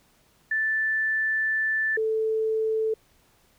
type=tone pair in turn; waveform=sine; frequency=1760 / 440 Hz; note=A6 / A4; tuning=0 / 0 cents; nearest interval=2 octaves; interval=2400 cents; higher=first; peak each=-22 / -22 dBFS; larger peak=neither; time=0.51-1.97 / 1.97-2.94 s; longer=first; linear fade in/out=5 ms; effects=pink hiss -62 dBFS RMS until 3.58 s